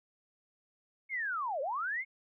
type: linear two-way sweep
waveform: sine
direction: down then up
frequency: 2217 to 509 to 2217 Hz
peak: -32 dBFS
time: 1.09-2.05 s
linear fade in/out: 50 ms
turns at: 1.61 s
effects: none